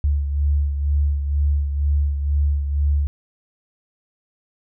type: beating tone pair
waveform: sine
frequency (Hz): 71.8 / 73.9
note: D2 / D2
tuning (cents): -39 / +11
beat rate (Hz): 2.1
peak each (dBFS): -17 / -26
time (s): 0.04-3.07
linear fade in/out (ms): 0
effects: none